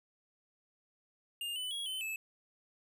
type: tone with pitch steps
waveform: square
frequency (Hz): 2816 / 3002 / 3316 / 3054 / 2611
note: F7 / F#7 / G#7 / G7 / E7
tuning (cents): +14 / +24 / -3 / -46 / -17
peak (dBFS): -37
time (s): 1.41-2.16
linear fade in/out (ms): 2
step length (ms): 150
effects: none